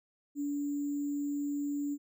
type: tone with sample-and-hold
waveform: sine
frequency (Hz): 287.4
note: D4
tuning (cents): -37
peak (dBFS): -31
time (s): 0.35-1.98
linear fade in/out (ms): 50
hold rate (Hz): 7350
effects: none